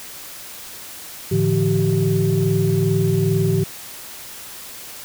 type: tone cluster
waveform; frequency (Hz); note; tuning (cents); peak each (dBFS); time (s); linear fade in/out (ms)
sine; 108.6 / 146 / 168.4 / 385; A2 / D3 / E3 / G4; -22 / -10 / +37 / -31; -20; 1.31-3.64; 10
effects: tanh soft clip ceiling -7 dBFS + white hiss -36 dBFS RMS until 5.04 s